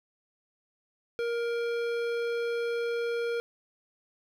sine tone with hard clipping, 469.6 Hz, A#4, 13 cents sharp, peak -30 dBFS, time 1.19-3.4 s, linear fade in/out 0 ms, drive 14 dB, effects none

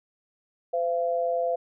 sine tone pair together, 511 / 682.1 Hz, C5 / F5, -41 / -41 cents, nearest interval perfect fourth, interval 500 cents, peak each -26 dBFS, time 0.73-1.56 s, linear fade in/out 10 ms, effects none

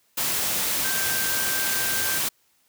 sine tone in noise, 1568 Hz, G6, in tune, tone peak -30 dBFS, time 0.84-2.19 s, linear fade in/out 10 ms, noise white, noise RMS -25 dBFS, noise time 0.17-2.29 s, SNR -8 dB, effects white hiss -65 dBFS RMS until 2.68 s + high-pass 60 Hz 12 dB/octave

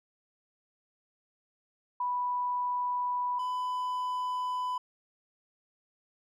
sine / triangle tone pair in turn, 986 / 1000.3 Hz, B5 / B5, -3 / +22 cents, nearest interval unison, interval 25 cents, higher second, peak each -28 / -28 dBFS, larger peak neither, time 2-3.39 / 3.39-4.78 s, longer neither, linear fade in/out 5 ms, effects none

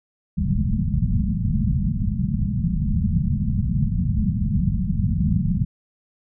white low-pass noise, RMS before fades -21 dBFS, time 0.37-5.65 s, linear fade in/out 10 ms, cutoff 220 Hz, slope 96 dB/octave, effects none

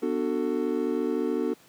triangle chord, B minor seventh, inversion none, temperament just, 246.9 / 296.3 / 370.4 / 444.5 Hz, B3 / D4 / F#4 / A4, 0 / +15 / +2 / +18 cents, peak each -28 dBFS, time 0.02-1.54 s, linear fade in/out 10 ms, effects pink hiss -56 dBFS RMS until 1.68 s + high-pass 150 Hz 12 dB/octave

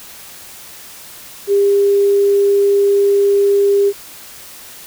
sine tone, 401.1 Hz, G4, 40 cents sharp, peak -9 dBFS, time 1.47-3.93 s, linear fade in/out 50 ms, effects white hiss -36 dBFS RMS until 4.86 s

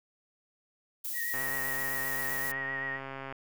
violet noise, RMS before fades -36 dBFS, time 1.04-2.52 s, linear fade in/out 10 ms
sine tone with vibrato, 1883 Hz, A#6, 17 cents sharp, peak -33 dBFS, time 1.13-3 s, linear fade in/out 50 ms, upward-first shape triangle, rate 7.7 Hz, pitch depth 41 cents each way
click train, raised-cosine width 0.5 ms, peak -25 dBFS, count 269, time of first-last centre 1.34-3.325 s, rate 135 Hz
effects none

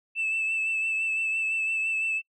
sine tone with vibrato, 2637 Hz, E7, in tune, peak -23 dBFS, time 0.15-2.22 s, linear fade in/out 50 ms, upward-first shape triangle, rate 5.9 Hz, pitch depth 29 cents each way, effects noise-tail reverb RT60 0.1 s tail -26 dB re dry + tanh soft clip ceiling -22 dBFS

